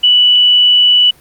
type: tone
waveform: sine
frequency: 2960 Hz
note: F#7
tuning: in tune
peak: -5 dBFS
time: 0.03-1.11 s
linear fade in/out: 10 ms
effects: pink hiss -45 dBFS RMS until 1.2 s + Opus 48 kbps